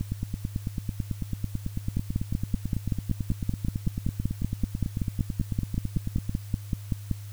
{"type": "two click trains", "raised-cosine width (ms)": 5, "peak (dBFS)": [-13, -16], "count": [28, 58], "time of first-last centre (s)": [[1.97, 7.113], [0.01, 6.294]], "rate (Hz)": [5.25, 9.07], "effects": ["added 102 Hz sine -37 dBFS peak until 7.32 s", "white hiss -52 dBFS RMS until 7.32 s"]}